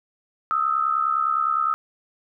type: tone pair together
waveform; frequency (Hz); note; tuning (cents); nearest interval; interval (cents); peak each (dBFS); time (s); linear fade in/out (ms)
sine; 1251.2 / 1321; D#6 / E6; +9 / +3; minor second; 94; -22; 0.51-1.74; 0
effects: none